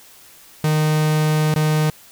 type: tone with dropouts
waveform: 45% pulse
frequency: 154.1 Hz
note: D#3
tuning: 16 cents flat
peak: -15 dBFS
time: 0.64-1.9 s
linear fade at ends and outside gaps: 2 ms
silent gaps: 1.541-1.56 s
effects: white hiss -46 dBFS RMS until 2.11 s